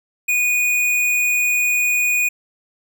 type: tone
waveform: square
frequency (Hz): 2465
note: D#7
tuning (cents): -17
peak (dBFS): -16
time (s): 0.28-2.29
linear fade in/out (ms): 10
effects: none